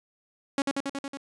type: tone with echo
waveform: sawtooth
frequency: 276.8 Hz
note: C#4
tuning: 2 cents flat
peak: -19 dBFS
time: 0.58-0.62 s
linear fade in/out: 2 ms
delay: 92 ms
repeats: 6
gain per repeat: -2 dB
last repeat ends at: 1.172 s
effects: resampled to 22050 Hz